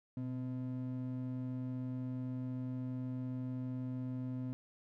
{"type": "ring-modulated tone", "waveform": "triangle", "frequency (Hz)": 190.3, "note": "F#3", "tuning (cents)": 49, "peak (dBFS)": -32, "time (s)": [0.17, 4.53], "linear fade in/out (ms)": 0, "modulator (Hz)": 66.1, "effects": []}